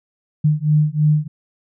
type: beating tone pair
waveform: sine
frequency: 150 / 153.1 Hz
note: D3 / D#3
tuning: +37 / -28 cents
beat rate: 3.1 Hz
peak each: -16 dBFS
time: 0.44-1.28 s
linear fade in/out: 10 ms
effects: none